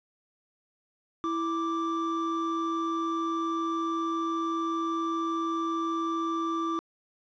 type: tone pair together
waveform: triangle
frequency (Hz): 329.6 / 1174.7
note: E4 / D6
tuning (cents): 0 / 0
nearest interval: octave + minor seventh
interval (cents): 2200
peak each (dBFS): -28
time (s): 1.24-6.79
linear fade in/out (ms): 0
effects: resampled to 16000 Hz + 10-bit